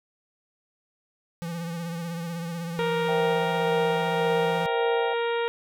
square tone with vibrato, 168.8 Hz, E3, 41 cents sharp, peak -31 dBFS, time 1.42-4.66 s, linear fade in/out 0 ms, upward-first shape triangle, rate 16 Hz, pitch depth 55 cents each way
harmonic tone, 468 Hz, A#4, 7 cents sharp, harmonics 1 / 2 / 3 / 4 / 5 / 6 / 7 / 8, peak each -25 / -31 / -35 / -37 / -39 / -41 / -42 / -43 dBFS, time 2.79-5.48 s, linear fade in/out 0 ms
sine chord, C dominant seventh, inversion third, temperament equal, 466.2 / 523.3 / 659.3 / 784 Hz, Bb4 / C5 / E5 / G5, 0 / 0 / 0 / 0 cents, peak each -33 / -35 / -35 / -30 dBFS, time 3.08-5.14 s, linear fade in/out 10 ms
effects none

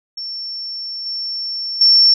sine tone with level steps, 5430 Hz, F8, 50 cents flat, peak -24 / -21 / -7 dBFS, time 0.17-2.14 s, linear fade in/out 5 ms, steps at 1.06 / 1.81 s, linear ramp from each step 2 ms, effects none

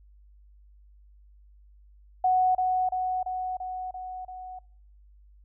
sine tone with echo, 740 Hz, F#5, in tune, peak -19 dBFS, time 2.24-2.55 s, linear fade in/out 5 ms, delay 340 ms, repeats 6, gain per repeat -3 dB, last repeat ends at 4.59 s, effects noise-tail reverb RT60 0.7 s tail -26 dB re dry + added 50 Hz sine -52 dBFS peak until 5.44 s

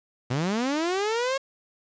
sawtooth linear sweep, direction up, 116.9 to 551 Hz, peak -20 dBFS, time 0.3-1.38 s, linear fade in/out 10 ms, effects resampled to 16000 Hz + 8-bit

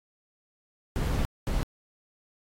brown noise bursts at uneven times, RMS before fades -27 dBFS, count 2, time 0.96-1.25 / 1.47-1.63 s, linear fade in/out 0 ms, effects AAC 48 kbps

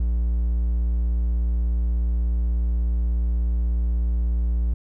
triangle tone, 58.27 Hz, A#1, in tune, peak -17 dBFS, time 0-4.74 s, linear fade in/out 5 ms, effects none

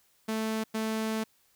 sawtooth tone bursts at uneven times, 220 Hz, A3, in tune, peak -25 dBFS, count 2, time 0.28-0.64 / 0.74-1.24 s, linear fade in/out 10 ms, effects white hiss -67 dBFS RMS until 1.55 s

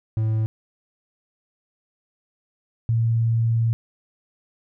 triangle / sine tone pair in turn, 110 / 114.68 Hz, A2 / A#2, 0 / -28 cents, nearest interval minor second, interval 72 cents, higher second, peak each -17 / -17 dBFS, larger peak neither, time 0.17-0.46 / 2.89-3.73 s, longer second, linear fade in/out 0 ms, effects none

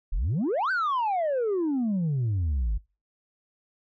sine exponential two-way sweep, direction up then down, 32.36 to 1571 to 47.76 Hz, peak -21 dBFS, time 0.12-2.78 s, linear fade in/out 10 ms, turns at 0.71 s, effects noise-tail reverb RT60 0.3 s tail -25 dB re dry + tanh soft clip ceiling -22 dBFS

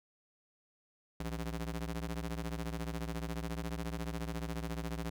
sawtooth ring-modulated tone, 114.2 Hz, A#2, 35 cents flat, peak -30 dBFS, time 1.2-5.1 s, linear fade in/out 5 ms, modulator 50 Hz, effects none

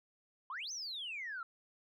sine exponential two-way sweep, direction up then down, 968 to 6280 to 1314 Hz, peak -39 dBFS, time 0.5-1.43 s, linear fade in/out 2 ms, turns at 0.72 s, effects tanh soft clip ceiling -35 dBFS

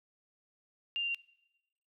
sine tone with pitch steps, 2800 / 2784 / 2768 Hz, F7 / F7 / F7, +4 / -6 / -16 cents, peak -31 dBFS, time 0.96-1.146 s, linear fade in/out 0 ms, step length 62 ms, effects noise-tail reverb RT60 0.9 s tail -22 dB re dry

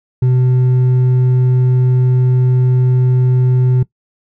sine tone with hard clipping, 126.7 Hz, B2, 45 cents sharp, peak -10 dBFS, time 0.22-3.83 s, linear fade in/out 5 ms, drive 4 dB, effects noise-tail reverb RT60 0.1 s tail -19 dB re dry

